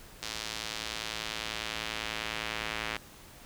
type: tone with band-pass filter sweep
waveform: square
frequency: 55 Hz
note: A1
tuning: in tune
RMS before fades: -37 dBFS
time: 0.22-2.97 s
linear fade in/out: 5 ms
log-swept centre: 4700 to 2400 Hz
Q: 1.2
effects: pink hiss -52 dBFS RMS until 3.45 s